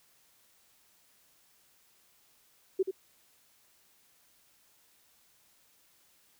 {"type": "tone with echo", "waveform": "sine", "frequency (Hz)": 380, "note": "F#4", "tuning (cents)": 46, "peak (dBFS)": -23, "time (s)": [2.79, 2.83], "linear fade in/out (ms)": 10, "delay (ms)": 82, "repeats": 1, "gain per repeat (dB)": -7, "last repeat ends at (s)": 2.912, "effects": ["white hiss -66 dBFS RMS until 6.39 s"]}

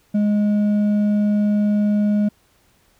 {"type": "tone with hard clipping", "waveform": "sine", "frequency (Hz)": 207.7, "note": "G#3", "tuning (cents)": 0, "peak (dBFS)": -16, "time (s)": [0.14, 2.29], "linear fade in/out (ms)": 10, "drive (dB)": 4, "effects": ["pink hiss -59 dBFS RMS until 2.99 s"]}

